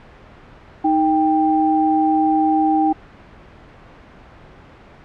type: tone pair together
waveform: sine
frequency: 312.9 / 788.5 Hz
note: D#4 / G5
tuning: +10 / +10 cents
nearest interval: octave + major third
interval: 1600 cents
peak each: -16 dBFS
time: 0.84-2.93 s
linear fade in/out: 10 ms
effects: pink hiss -43 dBFS RMS until 5.04 s + low-pass 2000 Hz 12 dB/octave